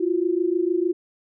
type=tone pair together; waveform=sine; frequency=338.2 / 364.8 Hz; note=E4 / F#4; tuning=+44 / -24 cents; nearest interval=minor second; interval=132 cents; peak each=-22 dBFS; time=0-0.93 s; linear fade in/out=10 ms; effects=none